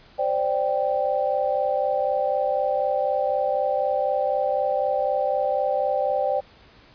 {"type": "chord", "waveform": "sine", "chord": "C suspended second", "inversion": "none", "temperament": "equal", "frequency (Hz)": [523.3, 587.3, 784], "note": ["C5", "D5", "G5"], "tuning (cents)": [0, 0, 0], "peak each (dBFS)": [-25, -24, -25], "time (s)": [0.18, 6.41], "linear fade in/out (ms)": 20, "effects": ["pink hiss -52 dBFS RMS until 6.94 s", "resampled to 11025 Hz"]}